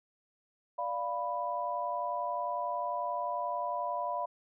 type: chord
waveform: sine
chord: B diminished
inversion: first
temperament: equal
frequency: 587.3 / 698.5 / 987.8 Hz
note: D5 / F5 / B5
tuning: 0 / 0 / 0 cents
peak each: -38 / -36 / -34 dBFS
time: 0.78-4.26 s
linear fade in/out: 10 ms
effects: none